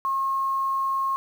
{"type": "tone with quantisation", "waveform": "sine", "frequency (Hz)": 1079, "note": "C#6", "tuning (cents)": -47, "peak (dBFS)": -22, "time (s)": [0.05, 1.16], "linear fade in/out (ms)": 0, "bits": 8, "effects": []}